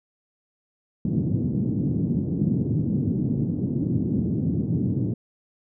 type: band-pass noise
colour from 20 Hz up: pink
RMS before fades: -24 dBFS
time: 1.05-5.14 s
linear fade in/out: 2 ms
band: 110 to 290 Hz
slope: 24 dB/octave
effects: none